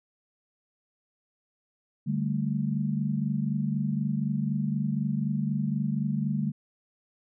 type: chord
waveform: sine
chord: D suspended fourth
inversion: none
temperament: equal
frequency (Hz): 146.83 / 196 / 220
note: D3 / G3 / A3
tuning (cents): 0 / 0 / 0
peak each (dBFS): -29 / -30 / -30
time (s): 2.06-6.52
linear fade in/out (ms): 20
effects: none